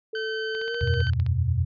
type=tone with pitch glide; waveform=sine; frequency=440.5 to 472.1 Hz; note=A4 to A#4; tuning=+2 to +22 cents; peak=-29 dBFS; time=0.13-1.02 s; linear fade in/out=5 ms; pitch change=+120 cents; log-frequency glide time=0.58-0.76 s
type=tone; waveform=sawtooth; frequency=1535 Hz; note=G6; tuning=37 cents flat; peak=-26 dBFS; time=0.15-1.1 s; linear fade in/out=2 ms
type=click train; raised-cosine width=0.2 ms; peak=-23 dBFS; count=12; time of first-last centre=0.55-1.264 s; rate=15.4 Hz
type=chord; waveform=sine; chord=E suspended second; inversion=none; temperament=equal; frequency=82.41 / 92.5 / 123.47 Hz; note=E2 / F#2 / B2; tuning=0 / 0 / 0 cents; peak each=-25 dBFS; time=0.81-1.65 s; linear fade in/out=10 ms
effects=resampled to 11025 Hz